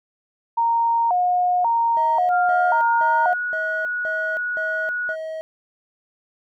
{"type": "tone with vibrato", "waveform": "sine", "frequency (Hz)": 817, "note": "G#5", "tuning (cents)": -29, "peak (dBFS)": -16, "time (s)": [0.57, 3.34], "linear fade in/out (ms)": 10, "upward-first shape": "square", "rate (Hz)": 0.93, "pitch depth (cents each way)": 220}
{"type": "tone bursts", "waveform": "triangle", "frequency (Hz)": 637, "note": "D#5", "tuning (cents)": 41, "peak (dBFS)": -25, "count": 7, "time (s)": [1.97, 5.41], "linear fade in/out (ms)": 0, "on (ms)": 320, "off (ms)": 200}
{"type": "tone with pitch glide", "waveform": "sine", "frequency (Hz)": [1396.9, 1460.4], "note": ["F6", "F#6"], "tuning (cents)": [0, -23], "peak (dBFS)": -22, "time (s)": [2.29, 5.16], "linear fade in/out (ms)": 50, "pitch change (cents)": 77, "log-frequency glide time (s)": [2.41, 3.42]}
{"effects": []}